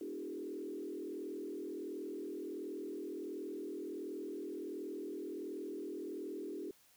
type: tone with frequency modulation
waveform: sine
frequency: 350 Hz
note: F4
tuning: 4 cents sharp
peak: -40 dBFS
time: 0.01-6.71 s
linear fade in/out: 2 ms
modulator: 41.4 Hz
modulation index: 1.7
effects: white hiss -67 dBFS RMS until 6.96 s